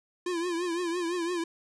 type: tone with vibrato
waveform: square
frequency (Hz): 346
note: F4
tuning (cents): -16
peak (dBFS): -29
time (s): 0.26-1.44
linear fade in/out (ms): 5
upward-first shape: triangle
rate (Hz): 5.9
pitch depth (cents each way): 100
effects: resampled to 22050 Hz + 10-bit